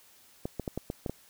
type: clicks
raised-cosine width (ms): 2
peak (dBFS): -19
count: 7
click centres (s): 0.455 / 0.597 / 0.678 / 0.776 / 0.901 / 1.062 / 1.096
effects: white hiss -59 dBFS RMS until 1.29 s